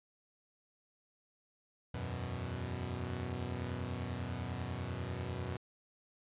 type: chord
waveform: sawtooth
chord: E suspended second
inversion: none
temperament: equal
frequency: 82.41 / 92.5 / 123.47 Hz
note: E2 / F#2 / B2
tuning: 0 / 0 / 0 cents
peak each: -40 / -37 / -37 dBFS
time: 1.94-5.57 s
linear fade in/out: 5 ms
effects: resampled to 8000 Hz